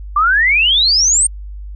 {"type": "exponential sweep", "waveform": "sine", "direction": "up", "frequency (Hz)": [1149, 8880], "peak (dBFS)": -9, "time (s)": [0.16, 1.27], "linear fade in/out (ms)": 5, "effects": ["added 50 Hz sine -26 dBFS peak until 1.75 s"]}